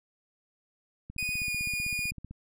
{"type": "click train", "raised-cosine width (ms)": 5, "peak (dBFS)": -29, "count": 20, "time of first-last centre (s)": [1.1, 2.31], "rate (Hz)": 15.7}
{"type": "tone with pitch glide", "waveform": "40% pulse", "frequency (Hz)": [2477, 2444], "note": ["D#7", "D#7"], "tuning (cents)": [-8, -32], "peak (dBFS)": -29, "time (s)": [1.18, 2.11], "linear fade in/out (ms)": 5, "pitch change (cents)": -24, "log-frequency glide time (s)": [1.34, 1.51]}
{"effects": []}